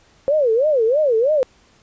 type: tone with vibrato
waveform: sine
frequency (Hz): 523.3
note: C5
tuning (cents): 0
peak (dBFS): -13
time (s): 0.28-1.43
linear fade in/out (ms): 0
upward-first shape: sine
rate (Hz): 3.1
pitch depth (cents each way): 300
effects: pink hiss -54 dBFS RMS until 1.82 s + resampled to 16000 Hz